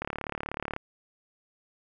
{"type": "click train", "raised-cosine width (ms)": 0.5, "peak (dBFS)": -17, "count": 28, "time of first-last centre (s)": [0.02, 0.764], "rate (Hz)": 36.3, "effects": []}